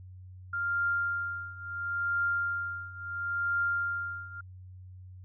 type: tone with tremolo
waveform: sine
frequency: 1396.9 Hz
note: F6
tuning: in tune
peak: -25 dBFS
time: 0.53-4.41 s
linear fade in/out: 5 ms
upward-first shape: triangle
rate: 0.73 Hz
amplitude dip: 90%
effects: added 92 Hz sine -45 dBFS peak until 5.24 s